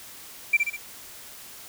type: tone with echo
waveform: triangle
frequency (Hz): 2349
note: D7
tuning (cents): 0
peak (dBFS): -11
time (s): 0.53-0.57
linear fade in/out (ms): 10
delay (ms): 66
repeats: 3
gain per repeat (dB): -6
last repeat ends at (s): 0.768
effects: tanh soft clip ceiling -13 dBFS + white hiss -44 dBFS RMS until 1.68 s